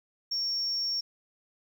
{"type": "tone with amplitude modulation", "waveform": "sine", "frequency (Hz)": 5500, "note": "F8", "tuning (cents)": -27, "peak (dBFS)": -25, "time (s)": [0.31, 1.01], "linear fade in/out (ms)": 10, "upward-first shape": "sine", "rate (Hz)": 228, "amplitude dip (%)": 35, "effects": ["tanh soft clip ceiling -23 dBFS", "10-bit"]}